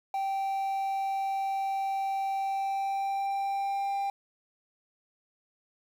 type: tone with pitch glide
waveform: triangle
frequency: 780 to 793.2 Hz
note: G5 to G5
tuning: -9 to +20 cents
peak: -26 dBFS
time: 0.14-4.1 s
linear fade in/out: 2 ms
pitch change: +29 cents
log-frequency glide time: 2.38-3.97 s
effects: 9-bit